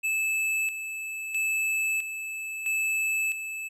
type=tone with tremolo; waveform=square; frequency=2618 Hz; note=E7; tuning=13 cents flat; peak=-25 dBFS; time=0.03-3.69 s; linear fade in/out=20 ms; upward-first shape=square; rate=0.76 Hz; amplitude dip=60%; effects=low-pass 12000 Hz 12 dB/octave